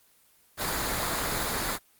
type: noise with comb filter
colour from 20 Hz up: pink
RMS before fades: -29 dBFS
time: 0.57-1.79 s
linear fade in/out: 50 ms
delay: 0.35 ms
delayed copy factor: -0.5
effects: white hiss -62 dBFS RMS until 1.99 s + Opus 24 kbps